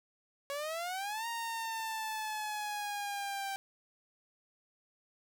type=exponential two-way sweep; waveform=sawtooth; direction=up then down; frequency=554.4 to 933 to 781 Hz; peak=-32 dBFS; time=0.5-3.56 s; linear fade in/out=0 ms; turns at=1.27 s; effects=none